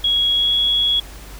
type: tone with pitch glide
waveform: sine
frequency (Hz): 3322 to 3347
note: G#7 to G#7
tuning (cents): 0 to +13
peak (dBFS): -14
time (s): 0.04-1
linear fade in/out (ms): 5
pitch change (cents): +13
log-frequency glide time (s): 0.32-0.56
effects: added 50 Hz sine -35 dBFS peak until 1.39 s + pink hiss -40 dBFS RMS until 1.39 s